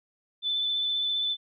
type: tone with vibrato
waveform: sine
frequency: 3513 Hz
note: A7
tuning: 3 cents flat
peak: -25 dBFS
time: 0.42-1.37 s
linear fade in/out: 50 ms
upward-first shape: sine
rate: 15 Hz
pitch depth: 17 cents each way
effects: none